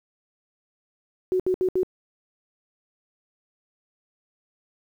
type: tone bursts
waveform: sine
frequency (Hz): 370.3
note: F#4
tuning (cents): +1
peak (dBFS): -19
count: 4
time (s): 1.32-1.832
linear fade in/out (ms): 0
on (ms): 77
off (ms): 68
effects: 9-bit